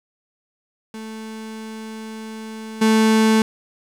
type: tone with level steps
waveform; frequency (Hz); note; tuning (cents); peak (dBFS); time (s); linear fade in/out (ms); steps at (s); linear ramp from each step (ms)
35% pulse; 220; A3; 0; -28 / -11; 0.94-3.42; 2; 2.81; 10
effects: low-pass 11000 Hz 12 dB/octave + 8-bit